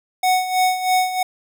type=tone with tremolo; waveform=square; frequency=740 Hz; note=F#5; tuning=in tune; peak=-14 dBFS; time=0.23-1.23 s; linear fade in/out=5 ms; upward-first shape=sine; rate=3.1 Hz; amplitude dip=70%; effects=none